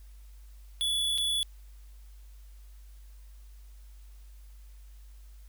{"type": "tone with dropouts", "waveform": "square", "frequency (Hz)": 3427, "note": "A7", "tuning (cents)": -46, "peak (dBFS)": -27, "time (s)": [0.81, 1.43], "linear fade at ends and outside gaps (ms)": 0, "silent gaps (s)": [1.178, 1.183], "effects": ["added 50 Hz sine -47 dBFS peak until 5.48 s", "white hiss -65 dBFS RMS until 5.48 s"]}